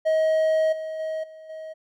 triangle tone with level steps, 633 Hz, D#5, 30 cents sharp, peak -16 / -27 / -24 / -39 / -32 dBFS, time 0.05-1.74 s, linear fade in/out 20 ms, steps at 0.72 / 0.99 / 1.23 / 1.49 s, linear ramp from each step 10 ms, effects none

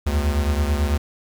square beating tone pair, 71.7 / 80.8 Hz, D2 / E2, -41 / -34 cents, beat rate 9.1 Hz, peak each -20 / -25 dBFS, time 0.06-0.98 s, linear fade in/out 10 ms, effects 9-bit

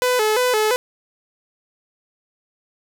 sawtooth tone with vibrato, 463.7 Hz, A#4, 9 cents flat, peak -12 dBFS, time 0.02-0.76 s, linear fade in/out 0 ms, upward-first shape square, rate 2.9 Hz, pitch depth 130 cents each way, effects none

